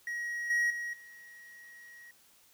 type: tone with level steps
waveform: triangle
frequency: 1899 Hz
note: A#6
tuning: 32 cents sharp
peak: -32 / -24 / -33 / -48 dBFS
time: 0.07-2.11 s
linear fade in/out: 2 ms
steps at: 0.5 / 0.7 / 0.93 s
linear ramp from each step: 5 ms
effects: white hiss -63 dBFS RMS until 2.53 s